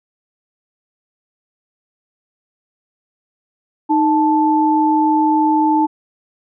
sine tone pair together, 310 / 876.8 Hz, D#4 / A5, -6 / -6 cents, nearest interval octave + tritone, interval 1800 cents, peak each -14 dBFS, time 3.89-5.87 s, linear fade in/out 20 ms, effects none

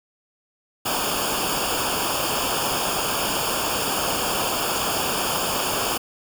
pink noise with comb filter, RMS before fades -24 dBFS, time 0.85-5.98 s, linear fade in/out 10 ms, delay 0.5 ms, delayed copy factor -0.85, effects none

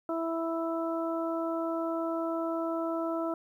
harmonic tone, 329.6 Hz, E4, in tune, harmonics 1 / 2 / 3 / 4, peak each -32 / -33 / -41 / -38 dBFS, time 0.09-3.34 s, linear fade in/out 2 ms, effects 11-bit

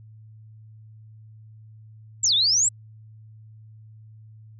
sine exponential two-way sweep, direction down then up, 7950 to 3372 to 7950 Hz, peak -17 dBFS, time 2.23-2.69 s, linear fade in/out 10 ms, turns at 2.34 s, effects added 109 Hz sine -44 dBFS peak until 4.59 s

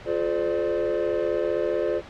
triangle tone cluster, 350.8 / 426.5 / 518 / 593 Hz, F4 / G#4 / C5 / D5, +8 / +46 / -17 / +17 cents, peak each -26 dBFS, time 0.05-2.02 s, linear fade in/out 50 ms, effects pink hiss -42 dBFS RMS until 2.09 s + low-pass 3000 Hz 12 dB/octave

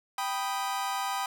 40% pulse chord, G augmented, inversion none, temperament equal, 784 / 987.8 / 1244.5 Hz, G5 / B5 / D#6, 0 / 0 / 0 cents, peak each -32 / -33 / -35 dBFS, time 0.18-1.26 s, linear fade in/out 2 ms, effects none

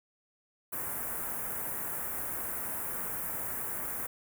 white band-stop noise, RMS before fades -36 dBFS, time 0.72-4.07 s, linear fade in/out 10 ms, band 1800 to 10000 Hz, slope 24 dB/octave, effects none

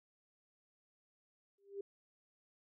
sine tone with exponential growth, 398.4 Hz, G4, 28 cents sharp, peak -37 dBFS, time 1.58-1.81 s, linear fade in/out 5 ms, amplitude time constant 48 ms, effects none

